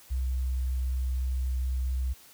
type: tone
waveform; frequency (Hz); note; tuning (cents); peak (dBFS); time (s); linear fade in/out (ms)
sine; 64; C2; -38; -26; 0.1-2.14; 20
effects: white hiss -54 dBFS RMS until 2.33 s